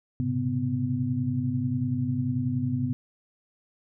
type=tone cluster; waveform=sine; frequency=105.1 / 123.6 / 134.6 / 250.2 Hz; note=G#2 / B2 / C3 / B3; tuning=+21 / +2 / +49 / +23 cents; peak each=-32 / -33 / -29 / -28 dBFS; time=0.2-2.93 s; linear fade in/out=0 ms; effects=none